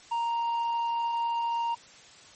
sine tone with tanh clipping, 932.3 Hz, A#5, in tune, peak -27 dBFS, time 0.11-1.75 s, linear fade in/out 10 ms, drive 5 dB, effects white hiss -52 dBFS RMS until 2.35 s + MP3 32 kbps

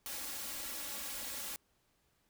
white noise with comb filter, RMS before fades -42 dBFS, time 0.06-1.56 s, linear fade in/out 0 ms, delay 3.6 ms, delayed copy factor +0.85, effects pink hiss -75 dBFS RMS until 2.29 s

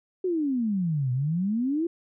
sine exponential two-way sweep, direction down then up, 380.2 to 122.3 to 348.3 Hz, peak -23 dBFS, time 0.24-1.87 s, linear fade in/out 5 ms, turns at 1.12 s, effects none

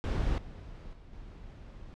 brown noise with level steps, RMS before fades -29 / -45 / -51 / -47 dBFS, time 0.04-1.94 s, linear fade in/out 0 ms, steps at 0.38 / 0.93 / 1.13 s, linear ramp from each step 2 ms, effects low-pass 5000 Hz 12 dB/octave

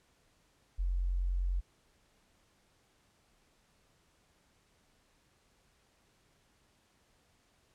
sine tone, 44.97 Hz, F#1, 49 cents flat, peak -29 dBFS, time 0.78-1.61 s, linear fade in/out 20 ms, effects pink hiss -70 dBFS RMS until 7.74 s + low-pass 10000 Hz 12 dB/octave

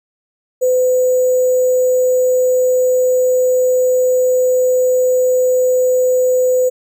sine tone with sample-and-hold, 507 Hz, B4, 45 cents sharp, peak -10 dBFS, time 0.61-6.7 s, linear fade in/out 20 ms, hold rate 7350 Hz, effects none

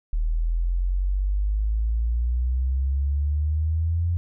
sine exponential sweep, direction up, 38.74 to 87.31 Hz, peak -20 dBFS, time 0.13-4.17 s, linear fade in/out 0 ms, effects none

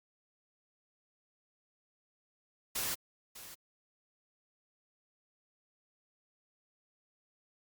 white noise with echo, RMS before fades -35 dBFS, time 2.75-2.95 s, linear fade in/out 10 ms, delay 600 ms, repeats 1, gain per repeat -14 dB, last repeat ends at 3.55 s, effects Opus 48 kbps

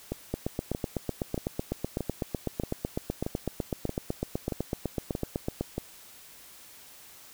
two click trains, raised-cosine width 2 ms, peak -15 / -17 dBFS, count 43 / 10, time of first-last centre 0.34-5.61 / 0.12-5.78 s, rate 7.97 / 1.59 Hz, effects white hiss -51 dBFS RMS until 7.33 s

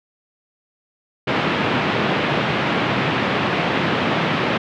pink band-pass noise, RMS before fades -20 dBFS, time 1.27-4.58 s, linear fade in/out 10 ms, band 130 to 3200 Hz, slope 24 dB/octave, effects none

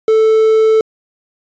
triangle tone with quantisation, 440 Hz, A4, in tune, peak -5 dBFS, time 0.08-0.81 s, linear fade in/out 2 ms, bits 5, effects resampled to 16000 Hz

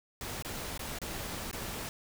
pink noise with dropouts, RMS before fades -39 dBFS, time 0.21-1.89 s, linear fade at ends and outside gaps 1 ms, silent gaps 0.424-0.448 / 0.777-0.793 / 0.987-1.016 / 1.513-1.529 s, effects none

